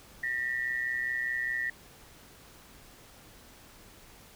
sine tone pair together, 1809 / 1933.9 Hz, A6 / B6, +48 / -37 cents, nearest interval minor second, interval 115 cents, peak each -32 / -32 dBFS, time 0.23-1.7 s, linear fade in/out 5 ms, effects pink hiss -54 dBFS RMS until 4.35 s

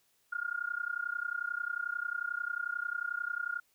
sine tone with amplitude modulation, 1417 Hz, F6, 25 cents sharp, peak -29 dBFS, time 0.32-3.6 s, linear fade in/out 10 ms, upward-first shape sine, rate 31.2 Hz, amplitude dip 95%, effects white hiss -72 dBFS RMS until 3.74 s

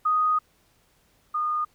sine tone pair in turn, 1244.5 / 1223.8 Hz, D#6 / D#6, 0 / -29 cents, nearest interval unison, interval 29 cents, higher first, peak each -19 / -23 dBFS, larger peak first, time 0.05-0.39 / 1.34-1.65 s, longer first, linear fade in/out 10 ms, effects pink hiss -64 dBFS RMS until 1.74 s

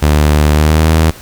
sawtooth tone with pitch glide, 75 to 79.92 Hz, D2 to D#2, +37 to +47 cents, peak -3 dBFS, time 0.02-1.11 s, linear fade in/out 10 ms, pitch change +110 cents, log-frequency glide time 0.52-0.9 s, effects pink hiss -34 dBFS RMS until 1.21 s

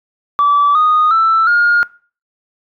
sine tone with pitch steps, 1155 / 1237.9 / 1326.7 / 1422 Hz, D6 / D#6 / E6 / F6, -29 / -9 / +11 / +31 cents, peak -7 dBFS, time 0.39-1.83 s, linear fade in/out 0 ms, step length 360 ms, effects noise-tail reverb RT60 0.4 s tail -22 dB re dry + tanh soft clip ceiling -5 dBFS

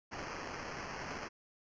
blue noise with sample-and-hold, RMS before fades -43 dBFS, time 0.11-1.29 s, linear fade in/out 20 ms, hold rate 3675 Hz, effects resampled to 16000 Hz

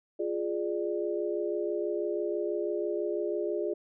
sine chord, D diminished, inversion first, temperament equal with one note detuned, 349.2 / 415.3 / 594.8 Hz, F4 / Ab4 / D5, 0 / 0 / +22 cents, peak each -32 / -32 / -35 dBFS, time 0.19-3.74 s, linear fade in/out 10 ms, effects none

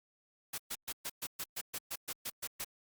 white noise bursts, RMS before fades -39 dBFS, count 13, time 0.53-2.646 s, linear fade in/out 10 ms, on 52 ms, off 120 ms, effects Opus 48 kbps

